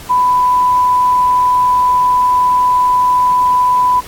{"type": "tone", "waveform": "sine", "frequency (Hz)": 996, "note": "B5", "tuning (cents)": 14, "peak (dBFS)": -8, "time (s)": [0.09, 4.01], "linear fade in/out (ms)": 20, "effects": ["pink hiss -33 dBFS RMS until 4.07 s", "AAC 64 kbps"]}